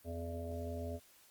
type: harmonic tone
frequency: 84.3 Hz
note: E2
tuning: 39 cents sharp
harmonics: 1 / 3 / 5 / 7 / 8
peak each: -41 / -46 / -47 / -46 / -49 dBFS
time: 0.04-1 s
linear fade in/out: 50 ms
effects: white hiss -64 dBFS RMS until 1.3 s + Opus 32 kbps